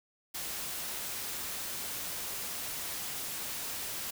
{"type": "noise", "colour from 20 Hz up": "white", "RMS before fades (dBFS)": -38, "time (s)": [0.34, 4.11], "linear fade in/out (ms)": 10, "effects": []}